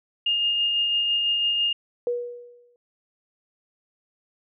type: tone with tremolo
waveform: sine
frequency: 2831 Hz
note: F7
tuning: 23 cents sharp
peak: -19 dBFS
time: 0.26-1.73 s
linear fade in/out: 5 ms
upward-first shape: sine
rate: 6 Hz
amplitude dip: 25%
type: tone with exponential decay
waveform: sine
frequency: 483.2 Hz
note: B4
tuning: 38 cents flat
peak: -20 dBFS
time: 2.07-2.76 s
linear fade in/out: 1 ms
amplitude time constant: 150 ms
effects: none